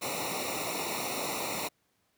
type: noise with comb filter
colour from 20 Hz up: pink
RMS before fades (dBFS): -34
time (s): 0.01-1.69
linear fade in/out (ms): 20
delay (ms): 0.62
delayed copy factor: -0.95
effects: pink hiss -73 dBFS RMS until 2.17 s + high-pass 100 Hz 12 dB/octave